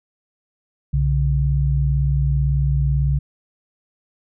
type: tone pair together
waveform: sine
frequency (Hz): 62.7 / 140.76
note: B1 / C#3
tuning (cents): +27 / +27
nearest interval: octave + major second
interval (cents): 1400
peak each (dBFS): -18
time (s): 0.93-3.19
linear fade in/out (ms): 10
effects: none